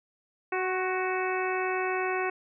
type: harmonic tone with a mistuned harmonic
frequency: 372.4 Hz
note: F#4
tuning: 11 cents sharp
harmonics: 1 / 2 / 3 / 4 / 5 / 6 / 7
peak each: -30 / -33 / -35 / -36 / -37 / -38 / -38 dBFS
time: 0.52-2.3 s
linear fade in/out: 5 ms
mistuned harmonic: 3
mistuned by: -29 cents
effects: none